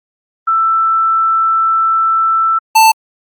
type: tone pair in turn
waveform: sine / square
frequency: 1328 / 886.3 Hz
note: E6 / A5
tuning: +12 / +12 cents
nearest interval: perfect fifth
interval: 700 cents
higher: first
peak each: -9 / -5 dBFS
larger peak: second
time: 0.47-2.59 / 2.75-2.92 s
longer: first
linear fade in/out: 10 ms
effects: Opus 48 kbps